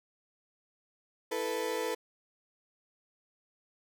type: chord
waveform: 35% pulse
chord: E suspended fourth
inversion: none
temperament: equal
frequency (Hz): 329.6 / 440 / 493.9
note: E4 / A4 / B4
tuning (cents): 0 / 0 / 0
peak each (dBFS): -39 / -33 / -33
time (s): 1.31-1.95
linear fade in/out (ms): 10
effects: none